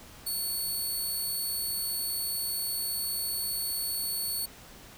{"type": "tone", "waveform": "5% pulse", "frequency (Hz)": 4435, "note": "C#8", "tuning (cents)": 0, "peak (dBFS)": -23, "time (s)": [0.26, 4.46], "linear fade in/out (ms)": 10, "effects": ["pink hiss -50 dBFS RMS until 4.97 s"]}